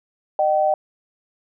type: tone pair together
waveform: sine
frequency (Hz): 610 / 768.6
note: D#5 / G5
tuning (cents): -34 / -34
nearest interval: major third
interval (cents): 400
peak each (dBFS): -18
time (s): 0.39-0.74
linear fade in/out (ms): 2
effects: none